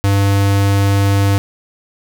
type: tone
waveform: square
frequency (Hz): 99.4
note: G2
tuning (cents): +25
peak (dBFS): -11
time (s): 0.04-1.38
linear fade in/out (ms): 0
effects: none